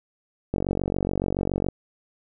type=click train; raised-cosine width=2 ms; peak=-11 dBFS; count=55; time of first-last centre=0.54-1.686 s; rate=47.1 Hz; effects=none